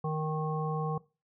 harmonic tone, 155.56 Hz, D#3, in tune, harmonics 1 / 3 / 5 / 7, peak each -31 / -36 / -38 / -39 dBFS, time 0.04-0.98 s, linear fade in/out 5 ms, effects noise-tail reverb RT60 0.3 s tail -20 dB re dry

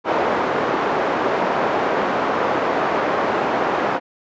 pink band-pass noise, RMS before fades -20 dBFS, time 0.04-4 s, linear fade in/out 50 ms, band 400 to 1200 Hz, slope 12 dB/octave, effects resampled to 16000 Hz

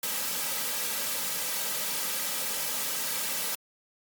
white noise with comb filter, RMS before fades -31 dBFS, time 0.03-3.55 s, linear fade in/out 2 ms, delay 2.8 ms, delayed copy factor -0.65, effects high-pass 200 Hz 12 dB/octave + Opus 48 kbps

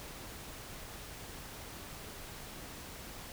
silence, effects pink hiss -47 dBFS RMS until 3.32 s

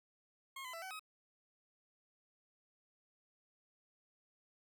20% pulse tone with pitch steps, 1078 / 1015 / 665 / 757 / 1268 Hz, C#6 / B5 / E5 / F#5 / D#6, -49 / +47 / +15 / +39 / +32 cents, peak -40 dBFS, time 0.56-0.995 s, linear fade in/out 5 ms, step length 87 ms, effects none

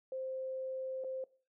sine tone with dropouts, 523.3 Hz, C5, in tune, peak -37 dBFS, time 0.12-1.24 s, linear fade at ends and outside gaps 2 ms, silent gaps 1.039-1.045 s, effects noise-tail reverb RT60 0.4 s tail -20 dB re dry

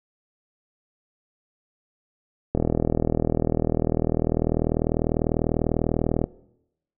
click train, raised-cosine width 2 ms, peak -8 dBFS, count 149, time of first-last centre 2.55-6.241 s, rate 40.1 Hz, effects noise-tail reverb RT60 0.8 s tail -20 dB re dry

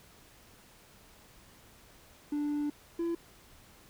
triangle tone pair in turn, 293.7 / 337.6 Hz, D4 / E4, 0 / +41 cents, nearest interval major second, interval 241 cents, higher second, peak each -27 dBFS, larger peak neither, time 2.32-2.7 / 2.99-3.15 s, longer first, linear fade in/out 5 ms, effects tanh soft clip ceiling -23 dBFS + pink hiss -58 dBFS RMS until 3.89 s

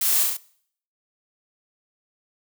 blue noise with echo, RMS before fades -23 dBFS, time 0.01-0.23 s, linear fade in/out 5 ms, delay 35 ms, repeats 4, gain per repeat -2 dB, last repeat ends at 0.37 s, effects noise-tail reverb RT60 0.6 s tail -21 dB re dry

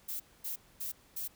violet noise bursts, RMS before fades -38 dBFS, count 4, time 0.08-1.28 s, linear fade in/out 10 ms, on 120 ms, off 240 ms, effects pink hiss -63 dBFS RMS until 1.35 s

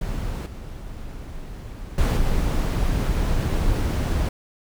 brown noise with level steps, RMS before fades -27 / -35 / -18 / -21 dBFS, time 0.01-4.29 s, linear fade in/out 5 ms, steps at 0.46 / 1.98 / 2.17 s, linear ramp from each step 2 ms, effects none

